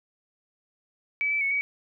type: tone with pitch steps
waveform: sine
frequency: 2294 / 2314 / 2209 / 2265 Hz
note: D7 / D7 / C#7 / C#7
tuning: -41 / -26 / -7 / +37 cents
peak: -23 dBFS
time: 1.21-1.61 s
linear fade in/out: 0 ms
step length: 100 ms
effects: none